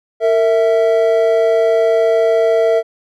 triangle tone pair together, 457 / 656.6 Hz, A#4 / E5, -34 / -7 cents, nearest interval tritone, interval 627 cents, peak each -11 dBFS, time 0.2-2.83 s, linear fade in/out 50 ms, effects none

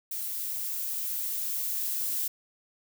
violet noise with level ramp, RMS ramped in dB -34 to -30 dBFS, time 0.11-2.28 s, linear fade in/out 5 ms, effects none

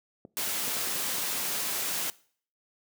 clicks, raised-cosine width 2 ms, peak -30 dBFS, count 8, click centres 0.251 / 0.393 / 0.475 / 0.679 / 0.768 / 0.873 / 0.959 / 1.183 s
white noise, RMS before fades -31 dBFS, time 0.37-2.1 s, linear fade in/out 0 ms
effects noise-tail reverb RT60 0.5 s tail -21 dB re dry + high-pass 150 Hz 12 dB/octave

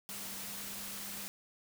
sine tone in noise, 198.6 Hz, G3, 23 cents sharp, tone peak -53 dBFS, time 0.09-1.28 s, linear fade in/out 0 ms, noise white, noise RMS -43 dBFS, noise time 0.09-1.28 s, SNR -13 dB, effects none

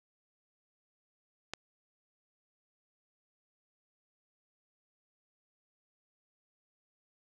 click, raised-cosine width 0.2 ms, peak -19 dBFS, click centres 1.536 s, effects none

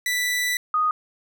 sawtooth / sine tone pair in turn, 1975.5 / 1241.8 Hz, B6 / D#6, 0 / -4 cents, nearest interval minor sixth, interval 804 cents, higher first, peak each -18 dBFS, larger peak neither, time 0.06-0.57 / 0.74-0.91 s, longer first, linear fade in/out 2 ms, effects none

